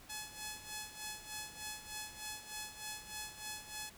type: tone with tremolo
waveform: 5% pulse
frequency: 854 Hz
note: G#5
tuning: 48 cents sharp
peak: -29 dBFS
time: 0.09-3.9 s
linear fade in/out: 10 ms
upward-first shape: sine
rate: 3.3 Hz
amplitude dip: 75%
effects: pink hiss -58 dBFS RMS until 3.97 s

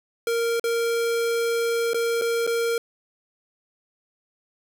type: tone with dropouts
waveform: square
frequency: 464.6 Hz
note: A#4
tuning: 6 cents flat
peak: -22 dBFS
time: 0.27-2.78 s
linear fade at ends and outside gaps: 2 ms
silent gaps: 0.597-0.64 / 1.934-1.944 / 2.214-2.219 / 2.467-2.474 s
effects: none

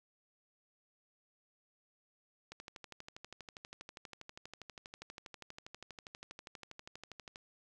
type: click train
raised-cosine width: 0.2 ms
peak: -30 dBFS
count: 61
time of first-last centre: 2.52-7.359 s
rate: 12.4 Hz
effects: none

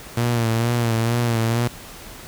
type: tone with vibrato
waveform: sawtooth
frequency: 116.6 Hz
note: A#2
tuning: 1 cent sharp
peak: -14 dBFS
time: 0.17-1.68 s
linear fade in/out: 5 ms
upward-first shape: sine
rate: 2.2 Hz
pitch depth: 54 cents each way
effects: pink hiss -39 dBFS RMS until 2.27 s

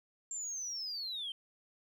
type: linear sweep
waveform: sine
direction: down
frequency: 7400 to 3079 Hz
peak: -36 dBFS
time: 0.31-1.32 s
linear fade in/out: 2 ms
effects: tanh soft clip ceiling -34 dBFS + 12-bit

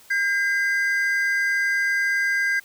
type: tone pair together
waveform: triangle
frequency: 1605 / 2037 Hz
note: G6 / C7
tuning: +40 / -47 cents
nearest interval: major third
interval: 413 cents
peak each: -19 / -23 dBFS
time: 0.1-2.6 s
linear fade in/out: 10 ms
effects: white hiss -51 dBFS RMS until 2.64 s

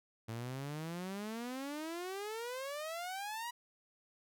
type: exponential sweep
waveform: sawtooth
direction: up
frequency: 110 to 976 Hz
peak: -36 dBFS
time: 0.28-3.51 s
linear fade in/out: 10 ms
effects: none

